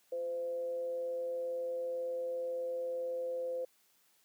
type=tone with frequency modulation; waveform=sine; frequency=513 Hz; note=C5; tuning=34 cents flat; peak=-34 dBFS; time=0.12-3.65 s; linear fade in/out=5 ms; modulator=164 Hz; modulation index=0.23; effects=white hiss -70 dBFS RMS until 4.24 s + high-pass 150 Hz 12 dB/octave